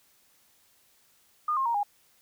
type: tone with pitch steps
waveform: sine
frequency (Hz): 1219 / 1067.3 / 934.6 / 818.3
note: D#6 / C6 / A#5 / G#5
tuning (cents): -36 / +34 / +4 / -26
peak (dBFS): -24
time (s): 1.48-1.832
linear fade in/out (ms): 5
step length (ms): 88
effects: white hiss -64 dBFS RMS until 2.21 s